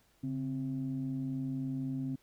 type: tone pair together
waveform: sine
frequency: 139.5 / 263.3 Hz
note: C#3 / C4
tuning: +11 / +11 cents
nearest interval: major seventh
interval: 1100 cents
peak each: -36 / -34 dBFS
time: 0.23-2.16 s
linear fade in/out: 10 ms
effects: tanh soft clip ceiling -27 dBFS + pink hiss -69 dBFS RMS until 2.22 s